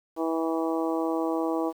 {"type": "harmonic tone", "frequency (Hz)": 162.8, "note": "E3", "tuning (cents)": -21, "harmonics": [2, 3, 4, 5, 6, 7], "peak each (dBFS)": [-27, -31, -33, -35, -37, -38], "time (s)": [0.16, 1.73], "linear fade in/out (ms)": 50, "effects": ["9-bit"]}